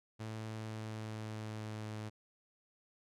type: tone with pitch glide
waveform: sawtooth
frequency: 110 to 107.61 Hz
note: A2 to A2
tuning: 0 to -38 cents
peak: -37 dBFS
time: 0.19-2.1 s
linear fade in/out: 20 ms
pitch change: -38 cents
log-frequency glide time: 0.52-1.98 s
effects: low-pass 9000 Hz 12 dB/octave